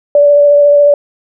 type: tone with vibrato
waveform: sine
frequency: 579 Hz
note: D5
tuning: 25 cents flat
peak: -3 dBFS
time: 0.15-0.94 s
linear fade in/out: 2 ms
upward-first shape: sine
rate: 14 Hz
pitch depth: 13 cents each way
effects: none